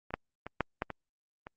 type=clicks; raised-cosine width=0.5 ms; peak=-29 / -16 / -24 / -12 / -16 / -22 / -28 dBFS; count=7; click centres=0.106 / 0.14 / 0.466 / 0.607 / 0.821 / 0.903 / 1.469 s; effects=Opus 48 kbps